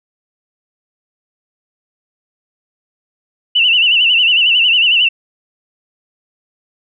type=tone with vibrato; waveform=sine; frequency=2834 Hz; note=F7; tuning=25 cents sharp; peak=-8 dBFS; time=3.55-5.09 s; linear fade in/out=10 ms; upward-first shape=sine; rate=11 Hz; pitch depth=110 cents each way; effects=none